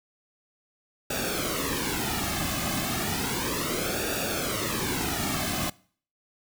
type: noise with flanger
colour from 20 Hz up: pink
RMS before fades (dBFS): -29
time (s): 1.1-5.7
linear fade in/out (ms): 5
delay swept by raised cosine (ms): 0.96 to 2.16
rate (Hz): 0.33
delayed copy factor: -0.75
effects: noise-tail reverb RT60 0.5 s tail -23 dB re dry